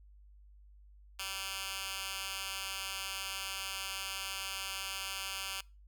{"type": "tone with high-pass filter", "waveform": "10% pulse", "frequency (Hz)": 193.7, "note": "G3", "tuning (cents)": -20, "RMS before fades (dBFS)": -40, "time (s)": [1.19, 5.61], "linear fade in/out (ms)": 5, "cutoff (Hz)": 2200, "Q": 0.99, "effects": ["noise-tail reverb RT60 0.3 s tail -24 dB re dry", "added 50 Hz sine -55 dBFS peak until 5.87 s"]}